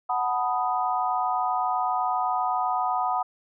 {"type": "chord", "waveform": "sine", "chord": "B dominant seventh", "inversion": "second", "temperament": "equal", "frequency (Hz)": [740, 880, 987.8, 1244.5], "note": ["F#5", "A5", "B5", "D#6"], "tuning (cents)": [0, 0, 0, 0], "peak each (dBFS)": [-26, -32, -28, -29], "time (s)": [0.09, 3.23], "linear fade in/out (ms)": 10, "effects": []}